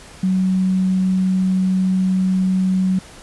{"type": "tone", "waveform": "sine", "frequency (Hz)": 187, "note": "F#3", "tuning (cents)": 19, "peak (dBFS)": -14, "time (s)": [0.23, 2.99], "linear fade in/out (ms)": 5, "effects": ["pink hiss -41 dBFS RMS until 3.22 s", "resampled to 24000 Hz"]}